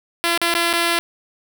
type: tone with dropouts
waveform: 5% pulse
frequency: 340 Hz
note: F4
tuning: 46 cents flat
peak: -5 dBFS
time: 0.24-0.99 s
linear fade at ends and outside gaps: 0 ms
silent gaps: 0.376-0.416 / 0.54-0.55 / 0.729-0.735 s
effects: none